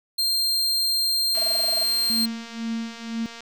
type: tone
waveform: 40% pulse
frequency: 4186 Hz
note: C8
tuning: in tune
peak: -19 dBFS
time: 0.18-2.26 s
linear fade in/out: 10 ms
type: click train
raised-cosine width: 0.2 ms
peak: -23 dBFS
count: 478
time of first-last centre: 1.35-3.406 s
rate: 232 Hz
type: tone bursts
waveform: sine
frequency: 659.3 Hz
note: E5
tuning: in tune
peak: -27 dBFS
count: 11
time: 1.37-1.83 s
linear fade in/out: 5 ms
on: 20 ms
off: 24 ms
type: tone with tremolo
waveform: sine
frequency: 226.8 Hz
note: A#3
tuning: 47 cents flat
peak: -23 dBFS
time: 2.1-3.26 s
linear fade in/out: 0 ms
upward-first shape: triangle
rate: 2 Hz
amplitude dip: 100%
effects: none